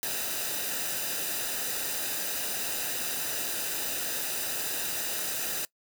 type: noise with comb filter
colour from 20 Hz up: white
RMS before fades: -32 dBFS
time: 0.03-5.65 s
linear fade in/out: 0 ms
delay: 0.91 ms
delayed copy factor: -0.6
effects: noise-tail reverb RT60 0.1 s tail -22 dB re dry